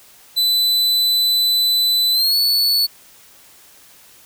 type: tone with pitch glide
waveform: 45% pulse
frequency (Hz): 4000 to 4438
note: B7 to C#8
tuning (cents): +21 to +1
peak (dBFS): -13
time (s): 0.36-2.87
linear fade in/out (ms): 20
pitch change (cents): +180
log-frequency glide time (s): 2.12-2.37
effects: white hiss -47 dBFS RMS until 4.25 s